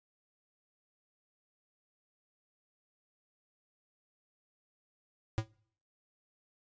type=tone with exponential decay; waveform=square; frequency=110 Hz; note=A2; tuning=in tune; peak=-25 dBFS; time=5.38-5.48 s; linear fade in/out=0 ms; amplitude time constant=20 ms; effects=noise-tail reverb RT60 0.6 s tail -25 dB re dry + resampled to 16000 Hz